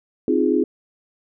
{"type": "chord", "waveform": "sine", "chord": "F minor seventh", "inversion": "second", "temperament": "equal", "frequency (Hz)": [261.6, 311.1, 349.2, 415.3], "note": ["C4", "Eb4", "F4", "Ab4"], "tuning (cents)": [0, 0, 0, 0], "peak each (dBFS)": -21, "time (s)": [0.28, 0.64], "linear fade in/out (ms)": 2, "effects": []}